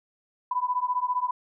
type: beating tone pair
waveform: sine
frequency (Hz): 987.8 / 1002.8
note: B5 / B5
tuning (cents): 0 / +26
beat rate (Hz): 15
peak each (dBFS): -27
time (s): 0.51-1.31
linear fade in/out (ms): 5
effects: none

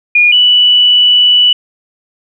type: tone pair in turn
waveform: sine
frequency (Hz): 2435 / 2961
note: D#7 / F#7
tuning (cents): -38 / +1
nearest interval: minor third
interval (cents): 339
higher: second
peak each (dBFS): -4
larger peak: neither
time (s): 0.15-0.32 / 0.32-1.53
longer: second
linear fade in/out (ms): 5
effects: none

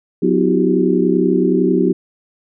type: tone cluster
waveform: sine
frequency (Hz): 183.9 / 252.4 / 319.8 / 362 / 392.8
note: F#3 / B3 / D#4 / F#4 / G4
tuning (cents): -10 / +38 / +48 / -38 / +4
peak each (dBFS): -18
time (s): 0.22-1.93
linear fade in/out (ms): 10
effects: none

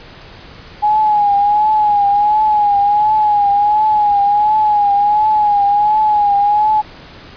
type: tone with vibrato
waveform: sine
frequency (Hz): 833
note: G#5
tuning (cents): +5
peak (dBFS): -9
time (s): 0.82-6.82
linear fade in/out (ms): 20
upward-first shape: triangle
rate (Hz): 1.4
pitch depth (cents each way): 64
effects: pink hiss -37 dBFS RMS until 7.36 s + resampled to 11025 Hz

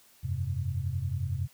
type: chord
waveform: sine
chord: F suspended second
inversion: none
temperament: just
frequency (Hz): 87.31 / 98.22 / 130.96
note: F2 / G2 / C3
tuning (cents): 0 / +4 / +2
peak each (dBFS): -33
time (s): 0.23-1.48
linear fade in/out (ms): 20
effects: white hiss -60 dBFS RMS until 1.53 s

